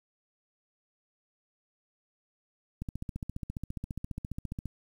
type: click train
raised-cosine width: 5 ms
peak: -23 dBFS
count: 28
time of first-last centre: 2.82-4.657 s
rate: 14.7 Hz
effects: 9-bit